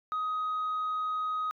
sine tone, 1256 Hz, D#6, 16 cents sharp, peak -27 dBFS, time 0.12-1.51 s, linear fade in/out 0 ms, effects tanh soft clip ceiling -27 dBFS

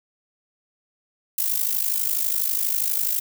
violet noise with amplitude modulation, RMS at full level -20 dBFS, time 1.38-3.2 s, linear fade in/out 5 ms, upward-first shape sine, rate 52.2 Hz, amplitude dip 75%, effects none

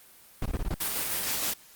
brown noise bursts, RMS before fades -28 dBFS, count 6, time 0.42-0.742 s, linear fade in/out 2 ms, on 37 ms, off 20 ms
white noise with tremolo, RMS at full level -29 dBFS, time 0.8-1.54 s, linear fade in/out 10 ms, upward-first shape square, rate 6.4 Hz, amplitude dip 25%
effects white hiss -54 dBFS RMS until 1.75 s + Opus 32 kbps

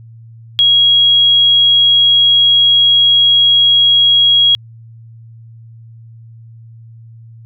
sine tone, 3300 Hz, G#7, 12 cents flat, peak -6 dBFS, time 0.59-4.55 s, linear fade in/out 0 ms, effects added 114 Hz sine -34 dBFS peak until 7.45 s

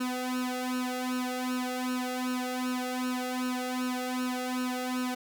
sawtooth tone with flanger, 252.3 Hz, B3, 37 cents sharp, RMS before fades -32 dBFS, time 0-5.15 s, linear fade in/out 10 ms, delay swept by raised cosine 0.72 to 1.51 ms, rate 2.6 Hz, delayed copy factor +1, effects none

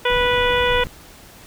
harmonic tone, 491.5 Hz, B4, 8 cents flat, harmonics 1 / 2 / 3 / 4 / 5 / 6 / 7, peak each -19 / -22 / -24 / -25 / -26 / -27 / -27 dBFS, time 0.05-0.84 s, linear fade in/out 5 ms
brown noise, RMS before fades -29 dBFS, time 0.1-0.87 s, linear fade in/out 0 ms
effects pink hiss -44 dBFS RMS until 1.46 s

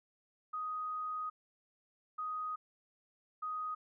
sine tone bursts at uneven times, 1249 Hz, D#6, 6 cents sharp, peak -36 dBFS, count 3, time 0.53-1.3 / 2.18-2.56 / 3.42-3.75 s, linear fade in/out 10 ms, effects none

